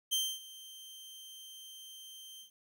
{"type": "tone with ADSR envelope", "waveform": "sawtooth", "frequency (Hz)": 3136, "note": "G7", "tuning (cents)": 0, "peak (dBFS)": -25, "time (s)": [0.11, 2.51], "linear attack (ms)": 21, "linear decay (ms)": 260, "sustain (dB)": -20, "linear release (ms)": 110, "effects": ["11-bit"]}